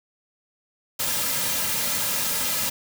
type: noise with comb filter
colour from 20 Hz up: white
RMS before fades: -25 dBFS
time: 0.99-2.7 s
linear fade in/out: 10 ms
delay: 2.7 ms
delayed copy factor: -0.65
effects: none